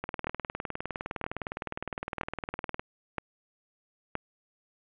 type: two click trains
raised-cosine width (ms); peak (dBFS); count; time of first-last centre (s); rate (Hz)
0.5; -15 / -18; 5 / 55; 0.27-4.153 / 0.04-2.795; 1.03 / 19.6
effects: resampled to 8000 Hz + 9-bit